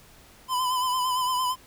square tone with vibrato, 1012 Hz, B5, 42 cents sharp, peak -24 dBFS, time 0.48-1.56 s, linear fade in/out 50 ms, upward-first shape sine, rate 8.8 Hz, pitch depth 41 cents each way, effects pink hiss -53 dBFS RMS until 1.66 s

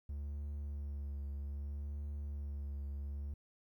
triangle tone with vibrato, 71.4 Hz, D2, 48 cents flat, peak -37 dBFS, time 0.09-3.34 s, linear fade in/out 5 ms, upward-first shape triangle, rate 0.63 Hz, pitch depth 31 cents each way, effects 13-bit

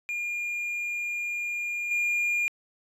triangle tone with level steps, 2414 Hz, D7, 47 cents sharp, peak -27 / -22 dBFS, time 0.09-2.48 s, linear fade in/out 0 ms, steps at 1.91 s, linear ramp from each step 2 ms, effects resampled to 32000 Hz

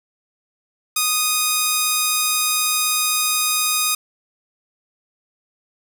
5% pulse tone, 1241 Hz, D#6, 5 cents flat, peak -5 dBFS, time 0.96-3.95 s, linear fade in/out 5 ms, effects none

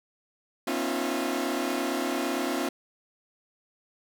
sawtooth tone cluster, 244.3 / 273.1 / 313.7 / 351.4 / 668 Hz, B3 / C#4 / D#4 / F4 / E5, -19 / -26 / +14 / +11 / +23 cents, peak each -31 / -27 / -32 / -28 / -33 dBFS, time 0.67-2.69 s, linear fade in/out 5 ms, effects none

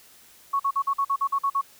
sine tone bursts, 1108.7 Hz, C#6, in tune, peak -20 dBFS, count 10, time 0.53-1.614 s, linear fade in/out 10 ms, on 67 ms, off 46 ms, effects white hiss -53 dBFS RMS until 1.79 s

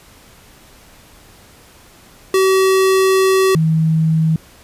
square / sine tone pair in turn, 380.9 / 159.82 Hz, G4 / D#3, -50 / +47 cents, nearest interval octave + minor third, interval 1503 cents, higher first, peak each -11 dBFS, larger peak neither, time 2.34-3.55 / 3.55-4.36 s, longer first, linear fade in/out 2 ms, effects pink hiss -45 dBFS RMS until 4.63 s + resampled to 32000 Hz

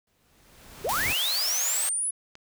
pink noise with exponential growth, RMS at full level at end -32 dBFS, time 0.07-1.13 s, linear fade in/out 2 ms, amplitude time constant 230 ms
sine linear sweep, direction up, 345.3 to 10410 Hz, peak -25 dBFS, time 0.84-2.11 s, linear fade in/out 10 ms
white high-pass noise, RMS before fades -31 dBFS, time 0.89-1.89 s, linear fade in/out 0 ms, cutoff 490 Hz, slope 96 dB/octave
clicks, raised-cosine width 0.2 ms, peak -28 dBFS, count 2, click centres 1.46 / 2.354 s
effects none

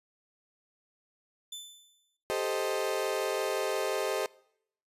sawtooth tone with exponential decay, 3520 Hz, A7, in tune, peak -34 dBFS, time 1.52-2.17 s, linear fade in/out 5 ms, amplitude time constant 140 ms
35% pulse chord, A half-diminished seventh, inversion third, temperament equal with one note detuned, 394.3 / 440 / 523.3 / 622.3 Hz, G4 / A4 / C5 / Eb5, +10 / 0 / 0 / 0 cents, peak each -33 dBFS, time 2.3-4.26 s, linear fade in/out 0 ms
effects noise-tail reverb RT60 0.7 s tail -23 dB re dry + resampled to 32000 Hz

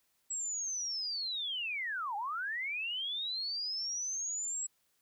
sine linear two-way sweep, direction down then up, 7760 to 784 to 7760 Hz, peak -34 dBFS, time 0.3-4.67 s, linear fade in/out 10 ms, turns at 2.16 s, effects white hiss -75 dBFS RMS until 5.01 s

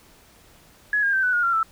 sine tone with pitch steps, 1686 / 1619.2 / 1555 / 1493.4 / 1434.2 / 1377.4 / 1322.8 Hz, G#6 / G#6 / G6 / F#6 / F6 / F6 / E6, +26 / -44 / -14 / +16 / +46 / -24 / +6 cents, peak -18 dBFS, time 0.93-1.63 s, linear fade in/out 2 ms, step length 100 ms, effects pink hiss -53 dBFS RMS until 1.71 s

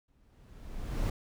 brown noise with exponential growth, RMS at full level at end -28 dBFS, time 0.08-1.1 s, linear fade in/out 5 ms, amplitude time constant 220 ms, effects none

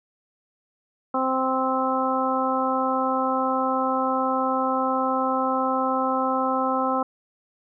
harmonic tone, 261.4 Hz, C4, 1 cent flat, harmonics 1 / 2 / 3 / 4 / 5, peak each -27 / -27 / -27 / -27 / -27 dBFS, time 1.14-7.03 s, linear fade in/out 5 ms, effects none

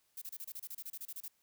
violet noise bursts, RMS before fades -44 dBFS, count 15, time 0.17-1.281 s, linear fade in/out 5 ms, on 47 ms, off 29 ms, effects white hiss -75 dBFS RMS until 1.42 s

